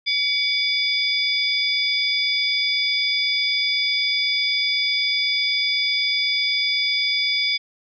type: tone cluster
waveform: sine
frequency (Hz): 2266 / 3486 / 4894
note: C#7 / A7 / D#8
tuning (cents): +37 / -17 / -29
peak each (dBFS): -23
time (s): 0.06-7.58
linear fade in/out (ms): 20
effects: none

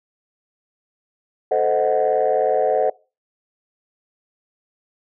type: chord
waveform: sine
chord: A diminished seventh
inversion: none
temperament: equal with one note detuned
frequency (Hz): 440 / 519 / 622.3 / 740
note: A4 / C5 / Eb5 / Gb5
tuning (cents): 0 / -14 / 0 / 0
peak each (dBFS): -20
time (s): 1.51-2.9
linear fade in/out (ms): 5
effects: noise-tail reverb RT60 0.3 s tail -22 dB re dry + tanh soft clip ceiling -9 dBFS

